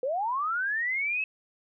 sine linear sweep, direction up, 486.8 to 2616 Hz, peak -26 dBFS, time 0.03-1.24 s, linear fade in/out 2 ms, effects none

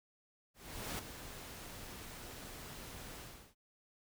pink noise with ADSR envelope, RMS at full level -40 dBFS, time 0.54-3.55 s, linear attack 450 ms, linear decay 3 ms, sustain -9 dB, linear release 360 ms, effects none

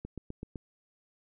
click train, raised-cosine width 3 ms, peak -26 dBFS, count 5, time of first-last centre 0.05-0.558 s, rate 7.88 Hz, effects none

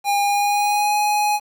square tone with pitch glide, 810 to 834.7 Hz, G#5 to G#5, -43 to +9 cents, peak -17 dBFS, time 0.04-1.4 s, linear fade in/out 50 ms, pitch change +52 cents, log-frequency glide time 0.23-0.97 s, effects 8-bit

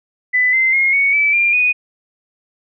sine tone with pitch steps, 1999 / 2072 / 2147 / 2226 / 2307 / 2391 / 2478 Hz, B6 / C7 / C7 / C#7 / D7 / D7 / D#7, +20 / -17 / +44 / +7 / -31 / +30 / -8 cents, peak -11 dBFS, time 0.33-1.73 s, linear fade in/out 20 ms, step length 200 ms, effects none

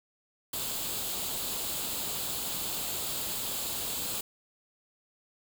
white noise with comb filter, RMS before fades -34 dBFS, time 0.53-4.21 s, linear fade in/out 5 ms, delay 0.26 ms, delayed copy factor +0.55, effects none

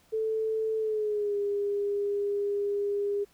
sine tone with pitch glide, 440 to 405.8 Hz, A4 to G#4, 0 to -40 cents, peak -26 dBFS, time 0.12-3.25 s, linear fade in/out 20 ms, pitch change -140 cents, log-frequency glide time 0.78-1.37 s, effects pink hiss -63 dBFS RMS until 3.33 s

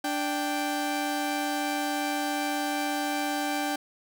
sawtooth tone pair together, 293.7 / 784.1 Hz, D4 / G5, 0 / 0 cents, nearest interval octave + perfect fourth, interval 1700 cents, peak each -26 dBFS, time 0.04-3.76 s, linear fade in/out 5 ms, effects none

